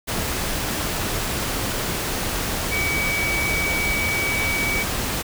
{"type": "tone in noise", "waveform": "sine", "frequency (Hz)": 2276, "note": "C#7", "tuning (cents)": 45, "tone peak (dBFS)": -22, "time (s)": [2.71, 4.84], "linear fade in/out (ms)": 20, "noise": "pink", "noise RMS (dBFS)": -25, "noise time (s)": [0.07, 5.23], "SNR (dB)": 0, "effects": []}